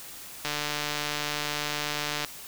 click train, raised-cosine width 0.2 ms, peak -12 dBFS, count 267, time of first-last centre 0.45-2.247 s, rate 148 Hz, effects white hiss -43 dBFS RMS until 2.47 s

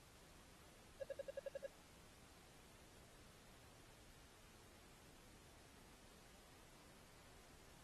triangle tone bursts, 551 Hz, C#5, 11 cents flat, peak -40 dBFS, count 8, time 1.01-1.664 s, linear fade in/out 5 ms, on 24 ms, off 66 ms, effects pink hiss -66 dBFS RMS until 7.83 s + AAC 32 kbps

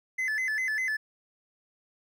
triangle tone with vibrato, 1884 Hz, A#6, 18 cents sharp, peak -25 dBFS, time 0.18-0.97 s, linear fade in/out 10 ms, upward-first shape square, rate 5 Hz, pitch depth 140 cents each way, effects none

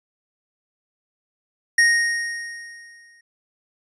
square tone with exponential decay, 1864.7 Hz, A#6, in tune, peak -12 dBFS, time 1.78-3.21 s, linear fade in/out 5 ms, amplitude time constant 310 ms, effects resampled to 22050 Hz

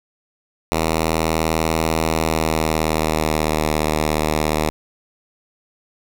5% pulse tone with pitch glide, 80.4 to 77.08 Hz, E2 to D#2, -43 to -16 cents, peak -6 dBFS, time 0.72-4.7 s, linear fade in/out 0 ms, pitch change -73 cents, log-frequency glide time 2.09-3.69 s, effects none

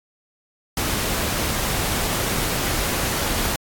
pink noise, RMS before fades -23 dBFS, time 0.77-3.56 s, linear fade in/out 2 ms, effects AAC 64 kbps

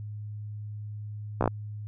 slowing click train, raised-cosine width 1 ms, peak -10 dBFS, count 5, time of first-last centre 1.41-1.477 s, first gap 15 ms, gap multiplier 1.07, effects added 105 Hz sine -35 dBFS peak until 1.87 s

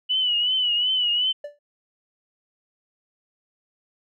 sine tone with vibrato, 2960 Hz, F#7, in tune, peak -19 dBFS, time 0.09-1.33 s, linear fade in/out 20 ms, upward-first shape triangle, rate 2.7 Hz, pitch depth 77 cents each way
triangle tone with exponential decay, 584 Hz, D5, 10 cents flat, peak -26 dBFS, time 1.44-1.59 s, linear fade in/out 5 ms, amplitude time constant 32 ms
effects none

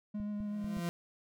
triangle tone with vibrato, 207.7 Hz, G#3, in tune, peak -33 dBFS, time 0.14-0.8 s, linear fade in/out 10 ms, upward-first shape triangle, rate 7.8 Hz, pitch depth 17 cents each way
clicks, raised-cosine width 5 ms, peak -33 dBFS, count 4, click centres 0.201 / 0.404 / 0.644 / 0.77 s
40% pulse tone with exponential growth, 171.7 Hz, F3, 29 cents flat, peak -30 dBFS, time 0.33-0.89 s, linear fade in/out 0 ms, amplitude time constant 120 ms
effects none

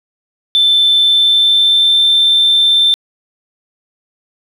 sine tone with pitch glide, 3536 to 3561 Hz, A7 to A7, +8 to +20 cents, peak -6 dBFS, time 0.55-2.94 s, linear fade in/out 0 ms, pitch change +12 cents, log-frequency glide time 1.01-2.02 s, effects tanh soft clip ceiling -3 dBFS + 7-bit

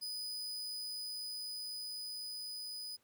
40% pulse tone with level ramp, 4978 Hz, D#8, in tune, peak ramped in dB -38 to -41 dBFS, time 0.01-2.97 s, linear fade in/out 20 ms, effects pink hiss -74 dBFS RMS until 3.03 s + high-pass 100 Hz 12 dB/octave

